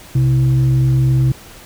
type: tone with frequency modulation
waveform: sine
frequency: 130.81 Hz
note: C3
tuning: in tune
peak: -10 dBFS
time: 0.15-1.32 s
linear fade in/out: 5 ms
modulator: 193 Hz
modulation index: 0.34
effects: pink hiss -39 dBFS RMS until 1.65 s